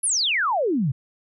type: exponential sweep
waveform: sine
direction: down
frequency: 11310 to 119.1 Hz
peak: -19 dBFS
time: 0.03-0.92 s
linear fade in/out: 10 ms
effects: none